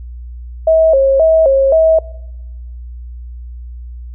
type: tone with vibrato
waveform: sine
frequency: 590 Hz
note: D5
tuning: 8 cents sharp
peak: -6 dBFS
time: 0.67-1.99 s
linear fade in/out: 5 ms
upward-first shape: square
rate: 1.9 Hz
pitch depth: 150 cents each way
effects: noise-tail reverb RT60 0.9 s tail -20 dB re dry + added 60 Hz sine -26 dBFS peak until 4.14 s